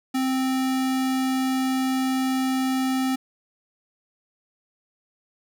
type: tone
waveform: square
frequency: 261.6 Hz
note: C4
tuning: in tune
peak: -22 dBFS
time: 0.14-3.16 s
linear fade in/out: 10 ms
effects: 10-bit